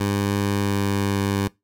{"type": "tone with pitch glide", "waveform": "15% pulse", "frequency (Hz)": [100.6, 99.44], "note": ["G2", "G2"], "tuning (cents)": [45, 25], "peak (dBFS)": -14, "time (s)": [0, 1.48], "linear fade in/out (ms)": 5, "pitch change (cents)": -20, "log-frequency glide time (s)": [0.43, 1.17], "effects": ["noise-tail reverb RT60 0.2 s tail -22 dB re dry"]}